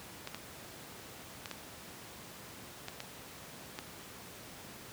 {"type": "clicks", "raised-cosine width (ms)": 0.2, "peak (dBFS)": -22, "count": 7, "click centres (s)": [0.274, 0.346, 1.458, 1.513, 2.884, 3.004, 3.789], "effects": ["pink hiss -49 dBFS RMS until 4.92 s", "high-pass 100 Hz 12 dB/octave"]}